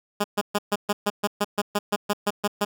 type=tone bursts; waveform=10% pulse; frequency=205.7 Hz; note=G#3; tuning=16 cents flat; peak=-12 dBFS; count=15; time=0.2-2.65 s; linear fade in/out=10 ms; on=42 ms; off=130 ms; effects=none